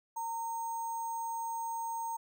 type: tone with sample-and-hold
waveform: sine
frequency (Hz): 919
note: A#5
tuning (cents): -25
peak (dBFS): -34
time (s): 0.16-2.17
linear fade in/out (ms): 10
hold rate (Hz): 7350
effects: none